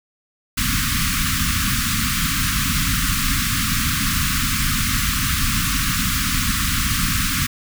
pink band-stop noise, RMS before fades -20 dBFS, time 0.57-7.47 s, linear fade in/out 10 ms, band 280 to 1100 Hz, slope 96 dB/octave, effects none

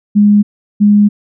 sine tone pair in turn, 206.5 / 206.5 Hz, G#3 / G#3, -10 / -10 cents, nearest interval unison, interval 0 cents, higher neither, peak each -4 dBFS, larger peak neither, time 0.15-0.43 / 0.8-1.09 s, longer second, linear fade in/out 20 ms, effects none

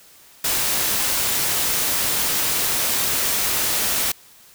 white noise, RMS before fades -21 dBFS, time 0.44-4.12 s, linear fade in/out 5 ms, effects white hiss -49 dBFS RMS until 4.54 s

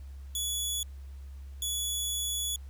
15% pulse tone pair in turn, 3400 / 3400 Hz, G#7 / G#7, +40 / +40 cents, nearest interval unison, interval 0 cents, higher neither, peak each -23 dBFS, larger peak neither, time 0.35-0.83 / 1.62-2.56 s, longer second, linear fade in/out 2 ms, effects added 68 Hz sine -41 dBFS peak until 2.69 s + pink hiss -64 dBFS RMS until 2.69 s

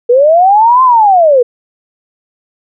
sine linear two-way sweep, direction up then down, 466.2 to 1050 to 466.2 Hz, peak -3 dBFS, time 0.09-1.43 s, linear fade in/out 10 ms, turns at 0.83 s, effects none

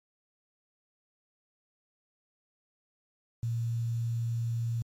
sine tone with quantisation, 116.54 Hz, A#2, in tune, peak -28 dBFS, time 3.43-4.82 s, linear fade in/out 0 ms, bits 9, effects MP3 64 kbps

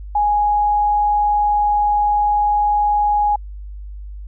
sine tone, 830.6 Hz, G#5, in tune, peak -13 dBFS, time 0.15-3.36 s, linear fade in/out 5 ms, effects added 50 Hz sine -29 dBFS peak until 4.27 s

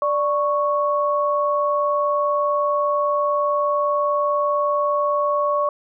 sine tone pair together, 587.3 / 1107.8 Hz, D5 / C#6, 0 / -1 cents, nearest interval major seventh, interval 1099 cents, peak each -20 dBFS, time 0.02-5.69 s, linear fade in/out 2 ms, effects none

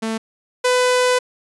sawtooth tone pair in turn, 222.9 / 500.4 Hz, A3 / B4, +23 / +23 cents, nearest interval octave + major second, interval 1400 cents, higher second, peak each -17 / -10 dBFS, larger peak second, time 0.02-0.18 / 0.64-1.19 s, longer second, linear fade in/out 10 ms, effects resampled to 24000 Hz

